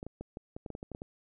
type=clicks; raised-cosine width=2 ms; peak=-27 dBFS; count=12; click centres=0.029 / 0.066 / 0.21 / 0.371 / 0.565 / 0.662 / 0.703 / 0.751 / 0.829 / 0.917 / 0.949 / 1.019 s; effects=none